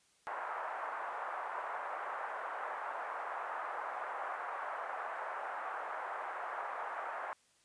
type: band-pass noise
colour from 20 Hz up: pink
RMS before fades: -41 dBFS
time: 0.27-7.33 s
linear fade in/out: 0 ms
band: 690 to 1500 Hz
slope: 24 dB/octave
effects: white hiss -70 dBFS RMS until 7.64 s + resampled to 22050 Hz